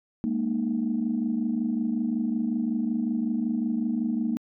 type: chord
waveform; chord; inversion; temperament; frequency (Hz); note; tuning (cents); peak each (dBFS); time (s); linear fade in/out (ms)
sine; Ab suspended second; none; equal with one note detuned; 207.7 / 233.1 / 305.6; Ab3 / Bb3 / Eb4; 0 / 0 / -31; -30 / -25 / -31; 0.24-4.37; 0
effects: tanh soft clip ceiling -16 dBFS